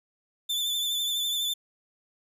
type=tone with vibrato; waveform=40% pulse; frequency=3520 Hz; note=A7; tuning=in tune; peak=-25 dBFS; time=0.49-1.54 s; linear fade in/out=10 ms; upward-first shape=sine; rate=12 Hz; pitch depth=34 cents each way; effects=none